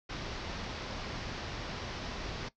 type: low-pass noise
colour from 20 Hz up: pink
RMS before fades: -40 dBFS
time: 0.09-2.49 s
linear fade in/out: 10 ms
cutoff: 5700 Hz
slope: 48 dB/octave
effects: noise-tail reverb RT60 0.1 s tail -17 dB re dry